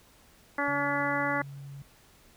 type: harmonic tone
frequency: 285.1 Hz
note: C#4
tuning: 49 cents sharp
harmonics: 1 / 2 / 3 / 4 / 5 / 6 / 7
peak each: -34 / -34 / -34 / -34 / -34 / -34 / -34 dBFS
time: 0.58-1.42 s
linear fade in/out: 5 ms
type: tone with pitch glide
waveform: sine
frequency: 140.2 to 139.23 Hz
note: C#3 to C#3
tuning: +20 to +8 cents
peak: -40 dBFS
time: 0.68-1.82 s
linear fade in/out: 0 ms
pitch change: -12 cents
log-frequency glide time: 0.92-1.02 s
effects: pink hiss -59 dBFS RMS until 2.36 s